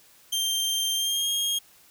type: tone with pitch glide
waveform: sawtooth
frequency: 3161 to 3250 Hz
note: G7 to G#7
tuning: +14 to -38 cents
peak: -21 dBFS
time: 0.32-1.59 s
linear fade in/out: 10 ms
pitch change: +48 cents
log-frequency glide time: 0.94-1.29 s
effects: white hiss -56 dBFS RMS until 1.9 s

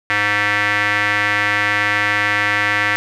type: tone with band-pass filter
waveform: square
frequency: 103.5 Hz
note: G#2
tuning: 5 cents flat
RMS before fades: -17 dBFS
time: 0.1-2.96 s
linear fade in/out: 0 ms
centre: 1900 Hz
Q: 3.7
effects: none

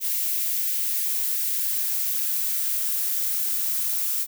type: noise with high-pass filter sweep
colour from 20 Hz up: violet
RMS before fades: -25 dBFS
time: 0-4.27 s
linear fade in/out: 50 ms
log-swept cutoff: 2000 to 1100 Hz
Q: 1.6
effects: none

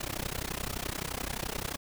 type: noise with amplitude modulation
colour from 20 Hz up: pink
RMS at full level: -32 dBFS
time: 0-1.77 s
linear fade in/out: 10 ms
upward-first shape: sine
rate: 31.6 Hz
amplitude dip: 95%
effects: none

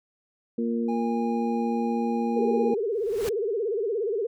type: harmonic tone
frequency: 116.54 Hz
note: A#2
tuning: in tune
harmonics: 2 / 3 / 4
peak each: -25 / -33 / -31 dBFS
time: 0.58-2.74 s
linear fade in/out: 5 ms
type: tone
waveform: triangle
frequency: 817 Hz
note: G#5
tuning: 29 cents flat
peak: -30 dBFS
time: 0.88-2.75 s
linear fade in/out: 10 ms
type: tone with vibrato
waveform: sine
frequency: 430.3 Hz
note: A4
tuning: 39 cents flat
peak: -24 dBFS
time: 2.36-4.27 s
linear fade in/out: 10 ms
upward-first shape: sine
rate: 17 Hz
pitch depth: 180 cents each way
type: noise with exponential growth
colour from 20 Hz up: pink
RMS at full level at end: -32 dBFS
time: 2.92-3.29 s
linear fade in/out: 1 ms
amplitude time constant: 79 ms
effects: none

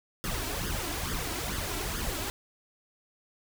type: noise with flanger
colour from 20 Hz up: pink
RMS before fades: -33 dBFS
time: 0.24-2.3 s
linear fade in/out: 0 ms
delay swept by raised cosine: 0.6 to 3.1 ms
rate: 2.3 Hz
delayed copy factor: +0.7
effects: none

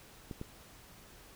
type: clicks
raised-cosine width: 3 ms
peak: -27 dBFS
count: 2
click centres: 0.312 / 0.414 s
effects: pink hiss -56 dBFS RMS until 1.35 s

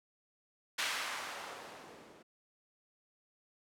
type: noise with low-pass filter sweep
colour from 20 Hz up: violet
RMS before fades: -42 dBFS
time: 0.78-2.23 s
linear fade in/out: 10 ms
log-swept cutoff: 2100 to 290 Hz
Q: 0.84
effects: none

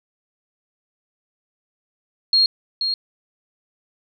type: tone with echo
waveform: sine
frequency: 4274 Hz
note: C8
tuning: 36 cents sharp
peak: -12 dBFS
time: 2.33-2.46 s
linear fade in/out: 2 ms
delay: 480 ms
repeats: 1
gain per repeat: -7 dB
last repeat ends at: 2.94 s
effects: none

